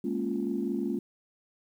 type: chord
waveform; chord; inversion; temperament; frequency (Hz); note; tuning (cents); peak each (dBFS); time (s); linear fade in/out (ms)
sine; Bb minor seventh; third; equal; 207.7 / 233.1 / 277.2 / 349.2; Ab3 / Bb3 / Db4 / F4; 0 / 0 / 0 / 0; -33; 0.04-0.99; 5
effects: tanh soft clip ceiling -18 dBFS + 10-bit